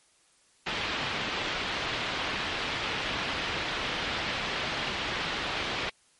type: low-pass noise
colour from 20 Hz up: white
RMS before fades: -32 dBFS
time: 0.66-5.9 s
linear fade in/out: 10 ms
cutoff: 3600 Hz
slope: 24 dB/octave
effects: white hiss -64 dBFS RMS until 6.19 s + MP3 48 kbps